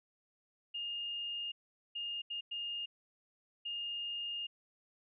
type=tone bursts at uneven times; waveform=sine; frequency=2831 Hz; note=F7; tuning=23 cents sharp; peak=-37 dBFS; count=5; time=0.74-1.52 / 1.95-2.22 / 2.3-2.41 / 2.51-2.86 / 3.65-4.47 s; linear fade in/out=10 ms; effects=none